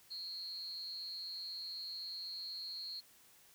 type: tone with amplitude modulation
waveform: sine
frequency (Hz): 4258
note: C8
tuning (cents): +30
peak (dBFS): -39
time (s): 0.1-3.01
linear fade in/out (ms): 20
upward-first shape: sine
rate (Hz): 291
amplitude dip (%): 60
effects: white hiss -64 dBFS RMS until 3.54 s